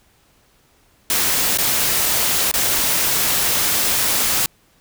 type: noise with dropouts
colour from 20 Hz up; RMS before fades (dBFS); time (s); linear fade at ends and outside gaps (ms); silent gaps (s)
white; -18; 1.1-4.46; 1; 1.574-1.585 / 2.514-2.539
effects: pink hiss -57 dBFS RMS until 4.8 s